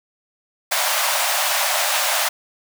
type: high-pass noise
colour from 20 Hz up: pink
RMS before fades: -20 dBFS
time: 0.71-2.29 s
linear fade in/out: 10 ms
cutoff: 570 Hz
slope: 96 dB/octave
effects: none